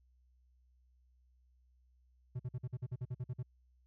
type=tone bursts; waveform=triangle; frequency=124.6 Hz; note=B2; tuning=16 cents sharp; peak=-34 dBFS; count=12; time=2.35-3.43 s; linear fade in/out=10 ms; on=46 ms; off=48 ms; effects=added 62 Hz sine -66 dBFS peak until 3.86 s